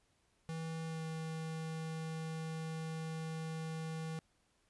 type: tone with pitch glide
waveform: square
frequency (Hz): 162.1 to 160.42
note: E3 to E3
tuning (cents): -29 to -47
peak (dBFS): -40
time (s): 0.49-4.19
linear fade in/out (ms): 0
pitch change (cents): -18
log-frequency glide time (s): 0.86-1.02
effects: pink hiss -75 dBFS RMS until 4.69 s + resampled to 24000 Hz